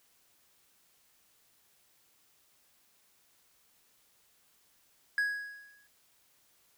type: tone with exponential decay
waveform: triangle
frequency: 1661.2 Hz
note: G#6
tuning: in tune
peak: -23 dBFS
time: 5.18-5.87 s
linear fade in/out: 1 ms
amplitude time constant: 150 ms
effects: white hiss -68 dBFS RMS until 6.77 s